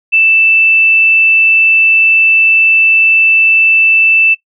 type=tone; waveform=sine; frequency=2649 Hz; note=E7; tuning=8 cents sharp; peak=-5 dBFS; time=0.12-4.35 s; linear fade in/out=20 ms; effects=noise-tail reverb RT60 0.1 s tail -19 dB re dry